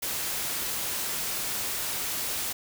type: noise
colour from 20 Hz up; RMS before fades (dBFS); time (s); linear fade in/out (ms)
white; -31; 0.02-2.53; 10
effects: none